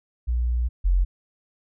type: tone pair in turn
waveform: sine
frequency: 60 / 45.06 Hz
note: B1 / F#1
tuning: -49 / -45 cents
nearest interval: perfect fourth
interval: 496 cents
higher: first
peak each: -20 / -16 dBFS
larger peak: second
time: 0.27-0.69 / 0.84-1.05 s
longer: first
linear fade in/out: 20 ms
effects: none